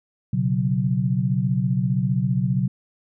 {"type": "chord", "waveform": "sine", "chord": "B suspended second", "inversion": "none", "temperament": "equal", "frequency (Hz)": [123.47, 138.59, 185], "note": ["B2", "C#3", "F#3"], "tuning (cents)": [0, 0, 0], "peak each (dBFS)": -23, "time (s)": [0.33, 2.68], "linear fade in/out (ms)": 5, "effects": []}